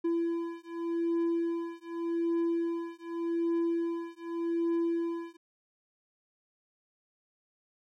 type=beating tone pair; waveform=triangle; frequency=336 / 336.85 Hz; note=E4 / E4; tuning=+33 / +38 cents; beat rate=0.85 Hz; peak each=-30 dBFS; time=0.04-5.37 s; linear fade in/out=10 ms; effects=none